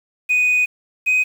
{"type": "tone pair in turn", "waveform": "sine", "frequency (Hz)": [2487, 2509], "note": ["D#7", "D#7"], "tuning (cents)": [-1, 14], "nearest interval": "unison", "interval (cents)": 15, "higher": "second", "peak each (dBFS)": -11, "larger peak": "neither", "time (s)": [[0.29, 0.66], [1.06, 1.24]], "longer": "first", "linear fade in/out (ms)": 20, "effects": ["tanh soft clip ceiling -12 dBFS", "7-bit"]}